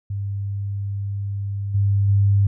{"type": "tone with level steps", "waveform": "sine", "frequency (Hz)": 99.9, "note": "G2", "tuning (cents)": 33, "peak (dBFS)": [-23, -15, -13], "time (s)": [0.1, 2.47], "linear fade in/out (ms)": 5, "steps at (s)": [1.74, 2.08], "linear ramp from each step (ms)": 10, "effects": []}